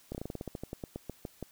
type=slowing click train; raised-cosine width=2 ms; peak=-24 dBFS; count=17; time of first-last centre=0.12-1.427 s; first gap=28 ms; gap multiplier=1.13; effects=white hiss -61 dBFS RMS until 1.51 s